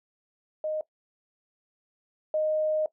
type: tone pair in turn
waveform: sine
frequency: 619 / 619 Hz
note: D#5 / D#5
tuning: -9 / -9 cents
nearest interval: unison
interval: 0 cents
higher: neither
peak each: -27 / -23 dBFS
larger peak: second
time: 0.64-0.81 / 2.34-2.86 s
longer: second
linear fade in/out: 2 ms
effects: noise-tail reverb RT60 0.1 s tail -18 dB re dry